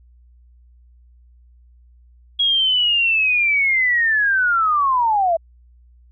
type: linear sweep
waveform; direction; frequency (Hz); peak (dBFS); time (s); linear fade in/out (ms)
sine; down; 3322 to 642; -14; 2.39-5.37; 10
effects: added 60 Hz sine -47 dBFS peak until 6.11 s